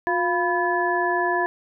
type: tone cluster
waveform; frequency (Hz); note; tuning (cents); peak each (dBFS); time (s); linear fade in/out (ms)
sine; 357.1 / 695 / 991 / 1722; F4 / F5 / B5 / A6; +39 / -9 / +6 / -38; -25; 0.07-1.46; 0
effects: none